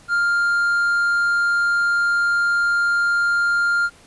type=tone; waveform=triangle; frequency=1400 Hz; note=F6; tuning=4 cents sharp; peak=-14 dBFS; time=0.08-3.9 s; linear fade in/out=50 ms; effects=pink hiss -49 dBFS RMS until 4.06 s + resampled to 24000 Hz